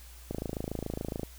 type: click train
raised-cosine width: 2 ms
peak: -20 dBFS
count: 26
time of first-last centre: 0.31-1.233 s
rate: 27.1 Hz
effects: added 60 Hz sine -48 dBFS peak until 1.38 s + white hiss -54 dBFS RMS until 1.38 s